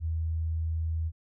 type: tone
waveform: sine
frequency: 80.9 Hz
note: E2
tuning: 32 cents flat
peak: -27 dBFS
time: 0-1.12 s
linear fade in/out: 50 ms
effects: none